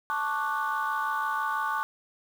sine chord, D major seventh, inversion second, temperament equal, 880 / 1108.7 / 1174.7 / 1480 Hz, A5 / C#6 / D6 / F#6, 0 / 0 / 0 / 0 cents, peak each -31 dBFS, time 0.1-1.83 s, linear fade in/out 0 ms, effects tanh soft clip ceiling -20 dBFS + 8-bit

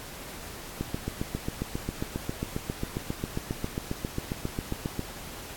click train, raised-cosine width 3 ms, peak -16 dBFS, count 32, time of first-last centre 0.81-4.994 s, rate 7.41 Hz, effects pink hiss -42 dBFS RMS until 5.56 s + AAC 64 kbps

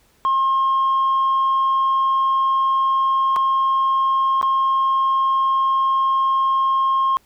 sine tone with dropouts, 1070 Hz, C6, 38 cents sharp, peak -13 dBFS, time 0.25-7.17 s, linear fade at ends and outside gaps 0 ms, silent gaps 3.361-3.365 / 4.414-4.428 s, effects tanh soft clip ceiling -13 dBFS + pink hiss -58 dBFS RMS until 7.25 s

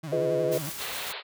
35% pulse tone with vibrato, 149.7 Hz, D3, 33 cents sharp, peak -32 dBFS, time 0.03-0.7 s, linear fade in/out 10 ms, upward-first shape sine, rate 11 Hz, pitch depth 150 cents each way
sine chord, F half-diminished seventh, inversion none, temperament just, 349.2 / 419.1 / 502.9 / 628.6 Hz, F4 / Ab4 / Cb5 / Eb5, 0 / +16 / +31 / +18 cents, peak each -31 / -31 / -27 / -28 dBFS, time 0.12-0.58 s, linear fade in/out 5 ms
white noise with tremolo, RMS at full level -36 dBFS, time 0.51-1.13 s, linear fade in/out 20 ms, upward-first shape square, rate 7.2 Hz, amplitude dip 25%
white band-pass noise, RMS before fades -37 dBFS, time 0.77-1.23 s, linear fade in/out 50 ms, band 390 to 4400 Hz, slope 96 dB/octave
effects none

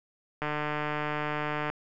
click train, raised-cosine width 0.5 ms, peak -16 dBFS, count 193, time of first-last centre 0.42-1.7 s, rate 150 Hz, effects none

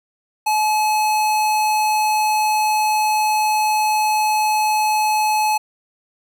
square tone, 856 Hz, A5, 48 cents flat, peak -16 dBFS, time 0.46-5.58 s, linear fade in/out 10 ms, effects none

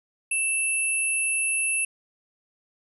sine tone pair together, 2651 / 10632 Hz, E7 / E9, +9 / +14 cents, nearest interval 2 octaves, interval 2405 cents, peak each -25 dBFS, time 0.31-1.85 s, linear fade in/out 5 ms, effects none

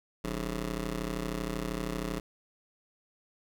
15% pulse ring-modulated tone, 117 Hz, A#2, 7 cents sharp, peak -23 dBFS, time 0.24-2.2 s, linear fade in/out 5 ms, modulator 74.9 Hz, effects none

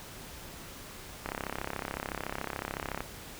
click train, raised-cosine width 0.5 ms, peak -18 dBFS, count 60, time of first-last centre 1.26-3.006 s, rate 33.8 Hz, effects pink hiss -46 dBFS RMS until 3.39 s

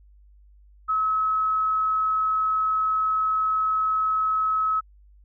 sine tone, 1287 Hz, E6, 42 cents flat, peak -20 dBFS, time 0.88-4.81 s, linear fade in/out 20 ms, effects added 50 Hz sine -50 dBFS peak until 5.24 s

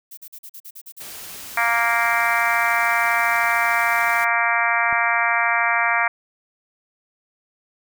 violet noise bursts, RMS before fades -38 dBFS, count 9, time 0.11-1.03 s, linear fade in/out 10 ms, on 64 ms, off 43 ms
white noise, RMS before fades -36 dBFS, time 1-4.25 s, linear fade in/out 10 ms
harmonic tone, 233.1 Hz, A#3, in tune, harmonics 3 / 4 / 5 / 6 / 7 / 8 / 9 / 10, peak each -25 / -25 / -25 / -25 / -25 / -25 / -25 / -25 dBFS, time 1.57-6.08 s, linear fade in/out 5 ms
click, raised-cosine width 3 ms, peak -26 dBFS, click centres 4.927 s
effects none

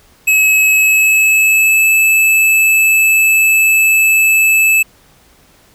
square tone with pitch glide, 2574 to 2616 Hz, E7 to E7, -42 to -14 cents, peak -8 dBFS, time 0.27-4.83 s, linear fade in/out 10 ms, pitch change +28 cents, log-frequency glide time 0.72-1.9 s, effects pink hiss -48 dBFS RMS until 5.74 s

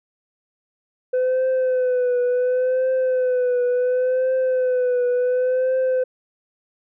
sine tone with vibrato, 505 Hz, B4, 39 cents sharp, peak -14 dBFS, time 1.13-6.04 s, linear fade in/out 10 ms, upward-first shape triangle, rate 0.7 Hz, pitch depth 52 cents each way, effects tanh soft clip ceiling -16 dBFS

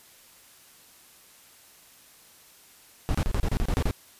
brown noise bursts, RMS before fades -24 dBFS, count 10, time 3.09-3.91 s, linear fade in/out 0 ms, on 55 ms, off 30 ms, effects white hiss -54 dBFS RMS until 4.19 s + resampled to 32000 Hz

